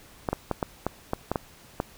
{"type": "clicks", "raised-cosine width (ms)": 1, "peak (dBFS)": -11, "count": 9, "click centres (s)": [0.288, 0.33, 0.513, 0.628, 0.866, 1.134, 1.316, 1.358, 1.801], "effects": ["pink hiss -52 dBFS RMS until 1.97 s"]}